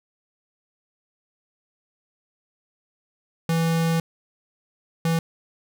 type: tone bursts at uneven times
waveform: square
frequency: 164.81 Hz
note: E3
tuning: in tune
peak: -20 dBFS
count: 2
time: 3.49-4 / 5.05-5.19 s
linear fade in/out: 2 ms
effects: none